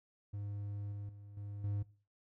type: tone with level steps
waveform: triangle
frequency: 101.9 Hz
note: G#2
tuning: 32 cents flat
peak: -37 / -39 / -48 / -40 / -32 dBFS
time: 0.33-1.83 s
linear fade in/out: 10 ms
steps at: 0.92 / 1.09 / 1.37 / 1.64 s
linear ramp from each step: 2 ms
effects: noise-tail reverb RT60 0.4 s tail -20 dB re dry